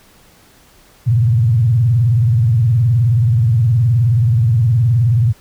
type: tone with vibrato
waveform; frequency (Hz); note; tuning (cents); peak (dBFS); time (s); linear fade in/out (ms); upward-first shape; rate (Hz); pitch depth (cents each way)
sine; 116.54; A#2; 0; -9; 1.06-5.33; 20; sine; 19; 210
effects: pink hiss -48 dBFS RMS until 5.4 s